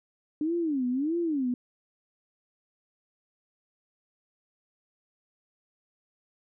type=tone with vibrato; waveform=sine; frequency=291.6 Hz; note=D4; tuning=12 cents flat; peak=-25 dBFS; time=0.41-1.54 s; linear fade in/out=2 ms; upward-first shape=sine; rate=1.6 Hz; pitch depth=290 cents each way; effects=none